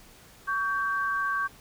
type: tone pair together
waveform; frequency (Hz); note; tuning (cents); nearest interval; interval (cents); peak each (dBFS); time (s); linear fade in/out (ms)
sine; 1128.1 / 1568; C#6 / G6; +30 / 0; tritone; 570; -28; 0.47-1.48; 20
effects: pink hiss -53 dBFS RMS until 1.6 s